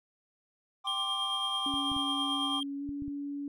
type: chord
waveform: triangle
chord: G suspended fourth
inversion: none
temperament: equal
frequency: 784 / 1046.5 / 1174.7 Hz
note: G5 / C6 / D6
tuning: 0 / 0 / 0 cents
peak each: -38 / -38 / -36 dBFS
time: 0.84-2.61 s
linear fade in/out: 20 ms
type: tone with tremolo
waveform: triangle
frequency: 3206 Hz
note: G7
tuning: 38 cents sharp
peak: -28 dBFS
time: 0.87-2.63 s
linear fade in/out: 2 ms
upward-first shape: triangle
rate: 9.1 Hz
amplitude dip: 40%
type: tone with pitch glide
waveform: sine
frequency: 280 to 284.7 Hz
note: C#4 to C#4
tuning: +18 to +46 cents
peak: -34 dBFS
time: 1.66-3.48 s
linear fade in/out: 2 ms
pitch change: +28 cents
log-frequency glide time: 2.78-2.84 s
type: clicks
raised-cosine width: 5 ms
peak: -32 dBFS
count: 6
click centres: 1.74 / 1.917 / 1.965 / 2.891 / 3.022 / 3.08 s
effects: none